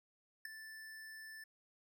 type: tone with ADSR envelope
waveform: square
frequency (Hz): 1760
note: A6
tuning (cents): 0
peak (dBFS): -38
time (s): 0.45-1.44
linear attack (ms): 5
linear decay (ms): 4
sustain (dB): -12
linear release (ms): 5
effects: none